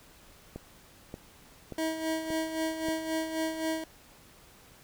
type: click train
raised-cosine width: 2 ms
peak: -25 dBFS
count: 5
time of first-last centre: 0.56-2.886 s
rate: 1.72 Hz
type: tone with tremolo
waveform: 25% pulse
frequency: 320 Hz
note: D#4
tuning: 49 cents sharp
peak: -24 dBFS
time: 1.78-3.84 s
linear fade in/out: 2 ms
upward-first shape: sine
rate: 3.8 Hz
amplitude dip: 60%
effects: pink hiss -56 dBFS RMS until 4.83 s